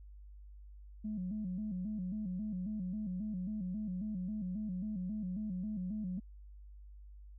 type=tone with vibrato; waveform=sine; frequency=197.4 Hz; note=G3; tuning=12 cents sharp; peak=-35 dBFS; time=1.04-6.2 s; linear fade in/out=10 ms; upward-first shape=square; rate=3.7 Hz; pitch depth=140 cents each way; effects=tanh soft clip ceiling -31 dBFS + added 50 Hz sine -50 dBFS peak until 7.38 s